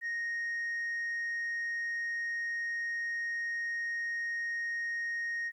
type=tone; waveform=sine; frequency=1864.7 Hz; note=A#6; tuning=in tune; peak=-30 dBFS; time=0.01-5.52 s; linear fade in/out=50 ms; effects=tanh soft clip ceiling -31 dBFS + 12-bit